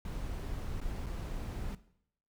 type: noise with dropouts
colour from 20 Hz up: brown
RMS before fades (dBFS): -38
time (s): 0.05-1.75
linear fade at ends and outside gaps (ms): 2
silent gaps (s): 0.804-0.813 / 1.061-1.065
effects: noise-tail reverb RT60 0.7 s tail -17 dB re dry